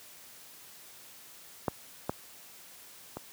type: clicks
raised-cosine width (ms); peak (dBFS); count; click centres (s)
1; -13 / -15 / -23; 3; 1.682 / 2.095 / 3.17
effects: white hiss -52 dBFS RMS until 3.32 s + high-pass 80 Hz 12 dB/octave